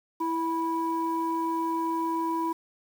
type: tone pair together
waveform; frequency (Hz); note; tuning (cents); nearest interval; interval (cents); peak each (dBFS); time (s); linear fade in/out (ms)
sine; 329.6 / 981.7; E4 / B5; 0 / -11; octave + perfect fifth; 1889; -28 / -27; 0.2-2.53; 10
effects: tanh soft clip ceiling -19 dBFS + 8-bit